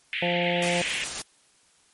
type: band-pass noise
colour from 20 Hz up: pink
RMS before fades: -30 dBFS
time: 0.13-1.04 s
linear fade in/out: 0 ms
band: 1900 to 3200 Hz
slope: 48 dB/octave
type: harmonic tone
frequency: 174.61 Hz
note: F3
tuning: in tune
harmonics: 1 / 2 / 3 / 4 / 5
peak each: -29 / -33 / -27 / -31 / -36 dBFS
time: 0.22-0.82 s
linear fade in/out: 5 ms
type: noise with tremolo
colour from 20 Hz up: white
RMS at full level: -31 dBFS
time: 0.62-1.22 s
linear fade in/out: 5 ms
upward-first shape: sine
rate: 7.5 Hz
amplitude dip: 25%
effects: white hiss -61 dBFS RMS until 1.93 s + MP3 48 kbps